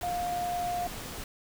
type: tone in noise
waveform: sine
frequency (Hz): 707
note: F5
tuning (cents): +21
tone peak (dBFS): -29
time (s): 0.03-0.87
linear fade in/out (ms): 2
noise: pink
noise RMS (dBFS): -40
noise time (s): 0.01-1.24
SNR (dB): +8
effects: none